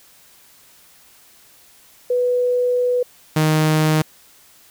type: tone pair in turn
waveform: sine / sawtooth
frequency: 493.8 / 155.54 Hz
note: B4 / D#3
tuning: 0 / 0 cents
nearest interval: octave + minor sixth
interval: 2000 cents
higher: first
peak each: -15 / -10 dBFS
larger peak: second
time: 2.1-3.03 / 3.36-4.02 s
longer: first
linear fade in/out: 5 ms
effects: white hiss -50 dBFS RMS until 4.7 s